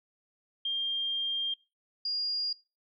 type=tone pair in turn; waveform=sine; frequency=3200 / 4834 Hz; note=G7 / D8; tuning=+35 / +49 cents; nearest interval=perfect fifth; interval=714 cents; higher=second; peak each=-28 / -29 dBFS; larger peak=first; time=0.65-1.54 / 2.05-2.53 s; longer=first; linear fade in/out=5 ms; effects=noise-tail reverb RT60 0.3 s tail -21 dB re dry